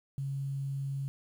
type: tone with quantisation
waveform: sine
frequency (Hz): 137.6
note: C#3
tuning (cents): -12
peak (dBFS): -32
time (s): 0.18-1.08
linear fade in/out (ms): 0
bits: 10
effects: none